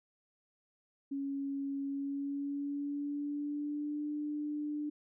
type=tone with pitch glide; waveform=sine; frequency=277.2 to 297.1 Hz; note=C#4 to D4; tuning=0 to +20 cents; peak=-34 dBFS; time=1.11-4.9 s; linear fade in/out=10 ms; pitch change=+120 cents; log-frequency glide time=1.85-4.06 s; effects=none